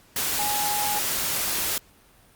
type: tone in noise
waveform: sine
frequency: 830.6 Hz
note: G#5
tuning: in tune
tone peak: -27 dBFS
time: 0.39-0.99 s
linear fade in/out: 2 ms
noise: white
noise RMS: -26 dBFS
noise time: 0.16-1.78 s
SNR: -4 dB
effects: pink hiss -56 dBFS RMS until 2.35 s + Opus 48 kbps